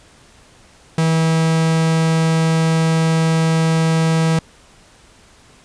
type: tone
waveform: 45% pulse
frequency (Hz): 161.9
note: E3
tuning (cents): -31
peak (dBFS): -13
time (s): 0.98-4.39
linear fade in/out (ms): 2
effects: pink hiss -48 dBFS RMS until 5.64 s + resampled to 22050 Hz